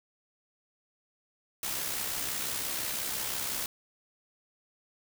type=noise with amplitude modulation; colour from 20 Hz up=white; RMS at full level=-32 dBFS; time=1.63-3.66 s; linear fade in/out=2 ms; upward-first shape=sine; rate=65.8 Hz; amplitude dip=40%; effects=none